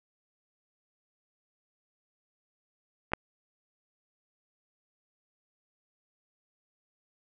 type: clicks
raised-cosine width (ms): 0.5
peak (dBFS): -29 / -9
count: 2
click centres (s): 3.119 / 3.135
effects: none